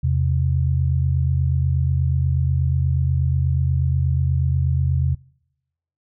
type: tone pair together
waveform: sine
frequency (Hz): 83.02 / 131.3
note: E2 / C3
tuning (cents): +13 / +6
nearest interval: minor sixth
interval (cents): 793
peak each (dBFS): -19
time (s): 0.03-5.15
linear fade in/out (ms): 10
effects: noise-tail reverb RT60 0.9 s tail -26 dB re dry